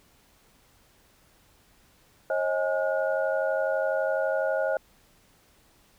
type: tone cluster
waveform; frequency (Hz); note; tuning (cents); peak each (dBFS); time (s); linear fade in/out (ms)
sine; 539 / 631 / 828 / 1440; C#5 / D#5 / G#5 / F#6; -49 / +24 / -5 / -47; -27 / -27 / -35 / -33; 2.3-4.77; 2
effects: pink hiss -61 dBFS RMS until 5.98 s